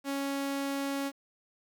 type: tone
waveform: sawtooth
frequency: 277.2 Hz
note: C#4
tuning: in tune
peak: -27 dBFS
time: 0.04-1.12 s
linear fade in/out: 50 ms
effects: 10-bit